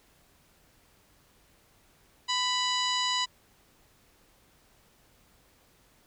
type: harmonic tone with a mistuned harmonic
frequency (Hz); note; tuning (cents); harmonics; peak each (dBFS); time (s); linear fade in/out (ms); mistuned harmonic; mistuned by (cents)
988; B5; 0; 1 / 2 / 3 / 4 / 5 / 6 / 7 / 8; -31 / -35 / -32 / -32 / -35 / -47 / -38 / -48; 2.28-3.26; 20; 1; +28
effects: pink hiss -63 dBFS RMS until 6.06 s